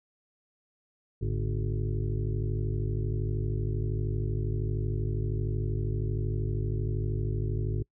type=harmonic tone with a mistuned harmonic; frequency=52.8 Hz; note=G#1; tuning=29 cents sharp; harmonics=1 / 2 / 3 / 5 / 6 / 7 / 8; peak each=-32 / -30 / -35 / -44 / -45 / -39 / -43 dBFS; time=1.21-7.83 s; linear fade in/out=10 ms; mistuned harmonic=3; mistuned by=-130 cents; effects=noise-tail reverb RT60 0.1 s tail -25 dB re dry